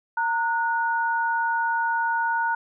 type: tone pair together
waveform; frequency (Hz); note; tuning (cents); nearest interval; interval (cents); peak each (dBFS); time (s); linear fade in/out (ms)
sine; 920 / 1460.4; A#5 / F#6; -23 / -23; minor sixth; 800; -23 / -25; 0.17-2.55; 5
effects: none